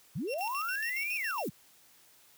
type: linear two-way sweep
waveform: sine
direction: up then down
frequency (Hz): 106.7 to 2572 to 106.7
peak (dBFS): -32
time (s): 0.15-1.5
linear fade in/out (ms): 10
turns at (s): 1.15
type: tone with tremolo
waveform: 35% pulse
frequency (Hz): 2725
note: F7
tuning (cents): -43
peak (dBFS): -35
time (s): 0.27-1.44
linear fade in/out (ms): 50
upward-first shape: square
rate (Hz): 7.2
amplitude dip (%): 80
type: noise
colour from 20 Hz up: violet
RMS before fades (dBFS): -46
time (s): 0.38-1.49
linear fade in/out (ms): 5
effects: white hiss -61 dBFS RMS until 2.37 s + high-pass 60 Hz 12 dB/octave